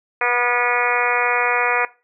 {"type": "harmonic tone with a mistuned harmonic", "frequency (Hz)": 243.5, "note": "B3", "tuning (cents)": -24, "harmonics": [2, 3, 4, 5, 6, 7, 8, 9, 10], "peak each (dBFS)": [-25, -25, -25, -25, -25, -25, -25, -25, -25], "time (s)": [0.21, 1.85], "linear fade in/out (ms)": 2, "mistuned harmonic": 6, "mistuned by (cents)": -19, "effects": ["noise-tail reverb RT60 0.3 s tail -19 dB re dry"]}